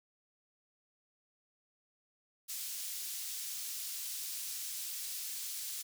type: high-pass noise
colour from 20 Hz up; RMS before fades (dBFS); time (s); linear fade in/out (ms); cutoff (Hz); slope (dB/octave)
pink; -41; 2.48-5.83; 20; 5200; 12
effects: none